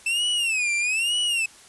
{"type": "tone with vibrato", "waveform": "45% pulse", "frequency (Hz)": 2637, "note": "E7", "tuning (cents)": 0, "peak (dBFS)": -21, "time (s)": [0.06, 1.46], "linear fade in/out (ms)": 5, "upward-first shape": "sine", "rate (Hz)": 1.1, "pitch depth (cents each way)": 190, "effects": ["white hiss -49 dBFS RMS until 1.68 s", "resampled to 24000 Hz"]}